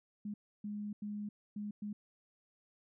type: tone bursts at uneven times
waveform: sine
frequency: 207.7 Hz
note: G#3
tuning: in tune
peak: -38 dBFS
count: 5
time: 0.25-0.34 / 0.64-0.93 / 1.02-1.29 / 1.56-1.71 / 1.82-1.93 s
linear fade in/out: 5 ms
effects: none